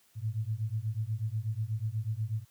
sine beating tone pair, 105.6 / 113.8 Hz, G#2 / A#2, +29 / -41 cents, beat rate 8.2 Hz, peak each -33 / -33 dBFS, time 0.15-2.45 s, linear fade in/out 50 ms, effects white hiss -66 dBFS RMS until 2.5 s + high-pass 60 Hz 12 dB/octave

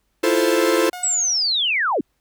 45% pulse chord, F major seventh, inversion third, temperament equal, 329.6 / 349.2 / 440 / 523.3 Hz, E4 / F4 / A4 / C5, 0 / 0 / 0 / 0 cents, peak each -21 dBFS, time 0.23-0.9 s, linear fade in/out 10 ms
sawtooth tone with exponential decay, 722 Hz, F#5, 43 cents flat, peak -25 dBFS, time 0.93-1.81 s, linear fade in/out 1 ms, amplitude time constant 190 ms
sine linear sweep, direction down, 8030 to 212.8 Hz, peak -17 dBFS, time 1.03-2.01 s, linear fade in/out 5 ms
effects added 50 Hz sine -70 dBFS peak until 2.2 s + pink hiss -70 dBFS RMS until 2.2 s

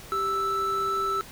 triangle tone pair together, 392 / 1318.5 Hz, G4 / E6, 0 / 0 cents, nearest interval octave + major sixth, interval 2100 cents, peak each -30 / -23 dBFS, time 0.12-1.21 s, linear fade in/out 0 ms, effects pink hiss -45 dBFS RMS until 1.31 s

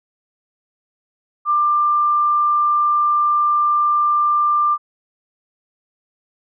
sine tone, 1189 Hz, D6, 21 cents sharp, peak -13 dBFS, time 1.45-4.78 s, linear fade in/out 50 ms, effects none

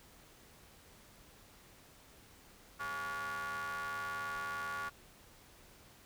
45% pulse ring-modulated tone, 146.83 Hz, D3, in tune, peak -35 dBFS, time 2.79-4.9 s, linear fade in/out 20 ms, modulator 1280 Hz, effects pink hiss -60 dBFS RMS until 6.05 s

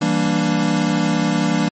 square chord, E half-diminished seventh, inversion none, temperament equal, 164.81 / 196 / 233.1 / 293.7 Hz, E3 / G3 / Bb3 / D4, 0 / 0 / 0 / 0 cents, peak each -22 dBFS, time 0.01-1.69 s, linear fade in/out 10 ms, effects MP3 32 kbps

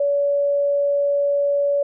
sine tone, 569 Hz, C#5, 45 cents sharp, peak -16 dBFS, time 0-1.83 s, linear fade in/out 5 ms, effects none

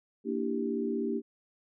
sine chord, E half-diminished seventh, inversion second, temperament equal with one note detuned, 232 / 293.7 / 329.6 / 392 Hz, Bb3 / D4 / E4 / G4, -8 / 0 / 0 / 0 cents, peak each -33 / -35 / -38 / -33 dBFS, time 0.24-1.22 s, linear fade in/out 50 ms, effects none

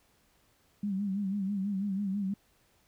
sine tone with vibrato, 197.7 Hz, G3, 15 cents sharp, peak -29 dBFS, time 0.83-2.34 s, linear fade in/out 5 ms, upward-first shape sine, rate 6.1 Hz, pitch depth 81 cents each way, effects pink hiss -68 dBFS RMS until 2.87 s

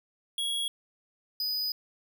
square tone pair in turn, 3322 / 4977 Hz, G#7 / D#8, 0 / 0 cents, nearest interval perfect fifth, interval 700 cents, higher second, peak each -29 / -29 dBFS, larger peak neither, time 0.38-0.68 / 1.4-1.72 s, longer second, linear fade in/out 2 ms, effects 11-bit

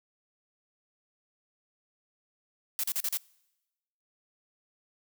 blue noise bursts, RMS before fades -30 dBFS, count 5, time 2.79-3.171 s, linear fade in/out 0 ms, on 45 ms, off 39 ms, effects noise-tail reverb RT60 1.0 s tail -25 dB re dry

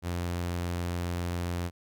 sawtooth tone, 87.31 Hz, F2, in tune, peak -26 dBFS, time 0.02-1.71 s, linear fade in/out 50 ms, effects none

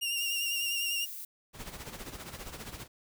sawtooth tone with vibrato, 2794 Hz, F7, in tune, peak -27 dBFS, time 0.01-1.06 s, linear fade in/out 20 ms, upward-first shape sine, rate 10 Hz, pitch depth 35 cents each way
violet noise, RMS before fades -42 dBFS, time 0.17-1.25 s, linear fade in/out 5 ms
pink noise with tremolo, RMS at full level -41 dBFS, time 1.53-2.88 s, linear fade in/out 50 ms, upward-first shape sine, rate 15 Hz, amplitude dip 65%
effects none

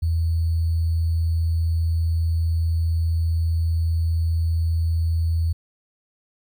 sine tone with sample-and-hold, 82.41 Hz, E2, in tune, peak -18 dBFS, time 0.02-5.53 s, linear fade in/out 10 ms, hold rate 4410 Hz, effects none

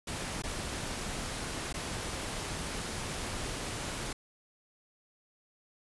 pink noise with dropouts, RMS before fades -37 dBFS, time 0.07-4.13 s, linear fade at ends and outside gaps 5 ms, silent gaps 0.422-0.436 / 1.728-1.74 s, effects resampled to 24000 Hz

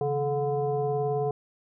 sine tone with frequency modulation, 431.5 Hz, A4, 34 cents flat, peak -24 dBFS, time 0.01-1.31 s, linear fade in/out 2 ms, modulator 294 Hz, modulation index 1, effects none

